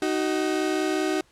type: tone pair together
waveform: 35% pulse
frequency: 311.1 / 376.3 Hz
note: D#4 / F#4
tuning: 0 / +29 cents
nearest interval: minor third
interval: 329 cents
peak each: -24 dBFS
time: 0.02-1.21 s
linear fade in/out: 2 ms
effects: pink hiss -60 dBFS RMS until 1.31 s + low-pass 9000 Hz 12 dB/octave